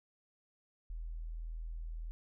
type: tone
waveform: sine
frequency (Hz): 40.75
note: E1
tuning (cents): -19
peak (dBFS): -39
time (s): 0.9-2.11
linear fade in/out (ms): 0
effects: none